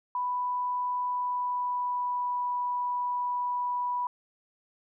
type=tone with pitch glide; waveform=sine; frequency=990 to 982.6 Hz; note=B5 to B5; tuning=+4 to -9 cents; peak=-27 dBFS; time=0.15-4.07 s; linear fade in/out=2 ms; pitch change=-13 cents; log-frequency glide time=1.03-2.49 s; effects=none